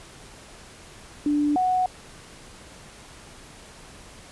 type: tone pair in turn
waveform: sine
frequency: 293.7 / 737.9 Hz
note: D4 / F#5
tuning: 0 / -5 cents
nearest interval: octave + major third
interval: 1595 cents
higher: second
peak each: -19 dBFS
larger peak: neither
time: 1.26-1.56 / 1.56-1.86 s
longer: neither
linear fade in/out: 2 ms
effects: pink hiss -46 dBFS RMS until 4.31 s + resampled to 24000 Hz